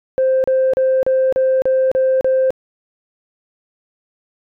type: tone bursts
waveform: sine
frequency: 523.3 Hz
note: C5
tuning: in tune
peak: -10 dBFS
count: 8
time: 0.18-2.505 s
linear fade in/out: 0 ms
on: 260 ms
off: 35 ms
effects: tanh soft clip ceiling -9 dBFS